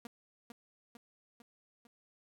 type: tone with echo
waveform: sawtooth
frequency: 235.9 Hz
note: A#3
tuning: 21 cents sharp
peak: -39 dBFS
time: 0.05-0.07 s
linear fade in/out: 2 ms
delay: 450 ms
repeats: 4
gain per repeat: -4 dB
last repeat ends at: 1.87 s
effects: none